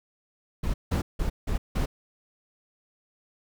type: noise bursts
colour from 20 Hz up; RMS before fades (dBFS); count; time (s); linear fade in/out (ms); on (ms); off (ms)
brown; -26; 5; 0.63-1.86; 10; 110; 170
effects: none